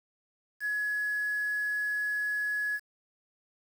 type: tone with quantisation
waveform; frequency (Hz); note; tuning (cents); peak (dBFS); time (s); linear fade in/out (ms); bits
sine; 1688; G#6; +28; -28; 0.6-2.8; 50; 8
effects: none